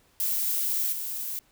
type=noise with level steps; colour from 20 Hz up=violet; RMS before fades=-27 / -33 dBFS; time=0.2-1.39 s; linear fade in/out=0 ms; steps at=0.92 s; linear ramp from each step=10 ms; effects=pink hiss -63 dBFS RMS until 1.51 s